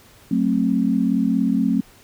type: chord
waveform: sine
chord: F# diminished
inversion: none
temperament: just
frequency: 185 / 222 / 266.4 Hz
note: F#3 / A3 / C4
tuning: 0 / +16 / +31 cents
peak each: -22 / -20 / -20 dBFS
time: 0.31-1.81 s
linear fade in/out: 5 ms
effects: pink hiss -50 dBFS RMS until 2.03 s